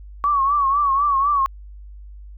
sine tone with vibrato, 1125 Hz, C#6, 25 cents sharp, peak -15 dBFS, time 0.24-1.46 s, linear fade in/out 0 ms, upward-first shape triangle, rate 4 Hz, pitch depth 100 cents each way, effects added 50 Hz sine -36 dBFS peak until 2.37 s

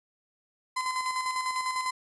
35% pulse tone with tremolo, 1024 Hz, C6, 38 cents flat, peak -25 dBFS, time 0.76-1.91 s, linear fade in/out 10 ms, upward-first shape square, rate 10 Hz, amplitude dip 45%, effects resampled to 24000 Hz

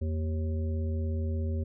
harmonic tone with a mistuned harmonic, 77.78 Hz, D#2, in tune, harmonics 1 / 3 / 5 / 7, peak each -28 / -38 / -42 / -45 dBFS, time 0.01-1.64 s, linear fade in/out 10 ms, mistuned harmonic 1, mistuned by +120 cents, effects none

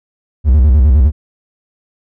triangle tone with vibrato, 69 Hz, C#2, 7 cents flat, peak -3 dBFS, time 0.44-1.12 s, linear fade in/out 50 ms, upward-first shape square, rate 9.8 Hz, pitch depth 180 cents each way, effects none

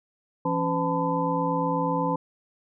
sine tone cluster, 168.6 / 277 / 507 / 881 / 1009 Hz, E3 / C#4 / B4 / A5 / B5, +39 / -1 / +45 / +2 / +37 cents, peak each -29 dBFS, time 0.45-2.16 s, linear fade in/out 5 ms, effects none

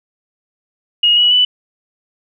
sine tone with pitch steps, 2875 / 2927 / 2980 Hz, F7 / F#7 / F#7, +50 / -19 / +12 cents, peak -8 dBFS, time 1.03-1.45 s, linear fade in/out 5 ms, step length 140 ms, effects none

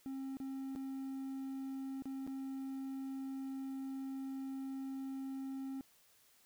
triangle tone with dropouts, 268.1 Hz, C4, 42 cents sharp, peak -38 dBFS, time 0.06-5.81 s, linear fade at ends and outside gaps 0 ms, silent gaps 0.37-0.401 / 0.752-0.76 / 2.022-2.056 / 2.266-2.275 s, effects white hiss -68 dBFS RMS until 6.45 s

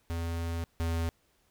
square tone pair in turn, 83.8 / 82.98 Hz, E2 / E2, +29 / +12 cents, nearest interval unison, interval 17 cents, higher first, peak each -32 / -29 dBFS, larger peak second, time 0.1-0.64 / 0.8-1.09 s, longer first, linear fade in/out 0 ms, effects pink hiss -70 dBFS RMS until 1.5 s

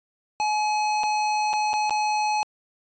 square tone with dropouts, 848 Hz, G#5, 36 cents sharp, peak -22 dBFS, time 0.4-2.43 s, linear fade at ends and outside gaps 0 ms, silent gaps 1.034-1.038 / 1.531-1.536 / 1.732-1.738 / 1.896-1.907 s, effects resampled to 16000 Hz

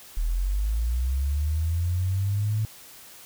sine linear sweep, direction up, 38.05 to 109.9 Hz, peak -22 dBFS, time 0.17-2.65 s, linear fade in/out 0 ms, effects white hiss -47 dBFS RMS until 3.25 s

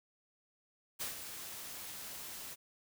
white noise with ADSR envelope, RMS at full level -38 dBFS, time 0.99-2.56 s, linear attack 25 ms, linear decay 130 ms, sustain -8 dB, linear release 34 ms, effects none

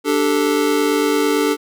square chord, D suspended fourth, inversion none, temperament just, 293.7 / 391.6 / 440.5 Hz, D4 / G4 / A4, 0 / -2 / +2 cents, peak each -19 / -22 / -19 dBFS, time 0.04-1.57 s, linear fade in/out 50 ms, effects none

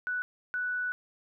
sine tone bursts at uneven times, 1482 Hz, F#6, 2 cents sharp, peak -29 dBFS, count 2, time 0.07-0.22 / 0.54-0.92 s, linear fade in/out 0 ms, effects none

